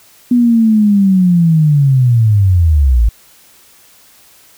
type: linear sweep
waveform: sine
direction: down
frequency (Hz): 246.9 to 52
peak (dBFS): -6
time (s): 0.31-3.09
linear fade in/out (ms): 5
effects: white hiss -45 dBFS RMS until 4.57 s